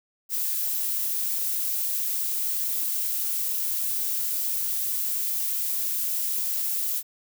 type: noise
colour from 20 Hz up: violet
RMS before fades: -27 dBFS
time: 0.29-7.03 s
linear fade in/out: 50 ms
effects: none